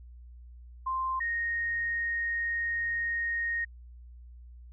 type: tone pair in turn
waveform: sine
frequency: 1046.5 / 1860.9 Hz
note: C6 / A#6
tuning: 0 / -3 cents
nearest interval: minor seventh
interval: 997 cents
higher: second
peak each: -28 dBFS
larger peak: neither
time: 0.86-1.2 / 1.2-3.65 s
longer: second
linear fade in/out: 10 ms
effects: added 60 Hz sine -46 dBFS peak until 4.72 s